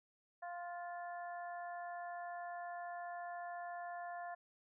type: harmonic tone with a mistuned harmonic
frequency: 349.2 Hz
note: F4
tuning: in tune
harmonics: 2 / 3 / 4 / 5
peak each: -44 / -53 / -56 / -53 dBFS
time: 0.42-4.35 s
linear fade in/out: 10 ms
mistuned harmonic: 4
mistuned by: +16 cents
effects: none